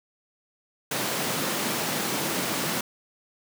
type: high-pass noise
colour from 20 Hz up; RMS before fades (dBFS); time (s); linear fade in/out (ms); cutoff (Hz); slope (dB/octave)
pink; -28; 0.91-2.81; 5; 150; 24
effects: none